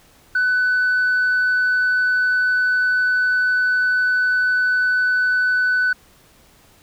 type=tone; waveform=sine; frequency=1498 Hz; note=F#6; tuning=21 cents sharp; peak=-13 dBFS; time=0.35-5.93 s; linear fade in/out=5 ms; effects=tanh soft clip ceiling -13 dBFS + pink hiss -52 dBFS RMS until 6.82 s